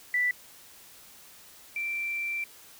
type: tone pair in turn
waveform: sine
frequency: 1975.5 / 2348 Hz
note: B6 / D7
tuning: 0 / -1 cents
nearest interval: minor third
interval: 299 cents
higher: second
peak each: -23 / -29 dBFS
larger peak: first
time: 0.14-0.31 / 1.76-2.44 s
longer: second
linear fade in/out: 2 ms
effects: white hiss -52 dBFS RMS until 2.79 s